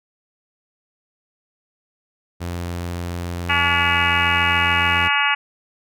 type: tone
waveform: sawtooth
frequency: 87 Hz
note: F2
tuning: 6 cents flat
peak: -21 dBFS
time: 2.4-5.09 s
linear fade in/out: 20 ms
type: harmonic tone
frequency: 285.6 Hz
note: D4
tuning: 48 cents flat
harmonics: 3 / 4 / 5 / 6 / 7 / 8 / 9 / 10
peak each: -24 / -24 / -24 / -24 / -24 / -24 / -24 / -24 dBFS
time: 3.49-5.35 s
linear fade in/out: 10 ms
effects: none